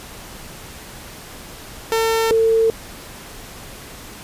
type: tone pair in turn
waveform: sawtooth / sine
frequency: 450 / 450 Hz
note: A4 / A4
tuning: +39 / +39 cents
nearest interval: unison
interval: 0 cents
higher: neither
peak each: -12 dBFS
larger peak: neither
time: 1.92-2.31 / 2.31-2.7 s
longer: neither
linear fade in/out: 0 ms
effects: pink hiss -37 dBFS RMS until 4.23 s + resampled to 32000 Hz